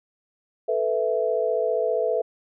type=chord; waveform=sine; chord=A suspended second; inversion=none; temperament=just; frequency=440 / 495 / 660 Hz; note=A4 / B4 / E5; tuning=0 / +4 / +2 cents; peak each=-25 dBFS; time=0.68-2.22 s; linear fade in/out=10 ms; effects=none